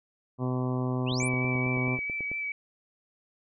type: harmonic tone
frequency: 127 Hz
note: B2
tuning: 49 cents sharp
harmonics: 1 / 2 / 3 / 4 / 5 / 6 / 7 / 8 / 9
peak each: -29 / -31 / -36 / -41 / -41 / -44 / -46 / -42 / -45 dBFS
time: 0.38-1.99 s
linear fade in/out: 50 ms
type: exponential sweep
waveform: sine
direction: up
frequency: 2392 to 11175 Hz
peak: -33 dBFS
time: 1.06-1.29 s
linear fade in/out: 20 ms
type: click train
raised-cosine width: 2 ms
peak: -27 dBFS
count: 12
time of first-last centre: 1.12-2.316 s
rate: 9.2 Hz
type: tone with vibrato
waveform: sine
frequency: 2300 Hz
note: D7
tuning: 37 cents flat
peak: -30 dBFS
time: 1.2-2.52 s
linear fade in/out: 2 ms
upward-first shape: sine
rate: 4.5 Hz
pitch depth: 21 cents each way
effects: none